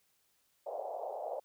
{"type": "band-pass noise", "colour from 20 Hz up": "pink", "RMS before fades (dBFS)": -40, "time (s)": [0.66, 1.4], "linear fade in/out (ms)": 10, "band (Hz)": [510, 790], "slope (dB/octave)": 48, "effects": ["white hiss -74 dBFS RMS until 1.44 s"]}